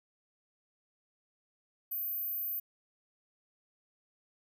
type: tone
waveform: sine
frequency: 14370 Hz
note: A9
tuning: 35 cents sharp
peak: -33 dBFS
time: 1.91-2.6 s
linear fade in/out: 10 ms
effects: none